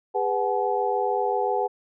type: tone cluster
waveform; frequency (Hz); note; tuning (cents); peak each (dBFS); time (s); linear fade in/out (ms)
sine; 407.5 / 494.7 / 747 / 853; G#4 / B4 / F#5 / G#5; -33 / +3 / +16 / +46; -27; 0.14-1.68; 20
effects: none